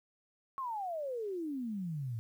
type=exponential sweep; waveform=sine; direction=down; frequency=1108.7 to 109 Hz; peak=-35 dBFS; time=0.58-2.19 s; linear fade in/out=0 ms; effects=11-bit